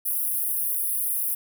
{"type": "high-pass noise", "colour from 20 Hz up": "pink", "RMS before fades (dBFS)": -26, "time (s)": [0.05, 1.35], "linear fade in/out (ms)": 10, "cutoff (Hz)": 9900, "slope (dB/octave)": 96, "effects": []}